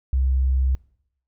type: tone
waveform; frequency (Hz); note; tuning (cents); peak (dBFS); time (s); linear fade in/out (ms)
sine; 65.41; C2; 0; -17; 0.13-0.75; 0
effects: noise-tail reverb RT60 0.7 s tail -23 dB re dry